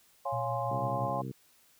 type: chord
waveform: sine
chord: Db major seventh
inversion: none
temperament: equal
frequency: 554.4 / 698.5 / 830.6 / 1046.5 Hz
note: Db5 / F5 / Ab5 / C6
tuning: 0 / 0 / 0 / 0 cents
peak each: -36 dBFS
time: 0.25-1.22 s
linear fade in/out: 10 ms
type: tone with tremolo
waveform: sine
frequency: 120 Hz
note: B2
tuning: 49 cents flat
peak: -35 dBFS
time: 0.32-1.1 s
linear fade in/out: 10 ms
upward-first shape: sine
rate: 6 Hz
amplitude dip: 35%
type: harmonic tone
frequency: 65.41 Hz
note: C2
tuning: in tune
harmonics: 2 / 3 / 4 / 5 / 6 / 7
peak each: -38 / -42 / -44 / -46 / -48 / -49 dBFS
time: 0.7-1.32 s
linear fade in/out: 10 ms
effects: white hiss -64 dBFS RMS until 1.79 s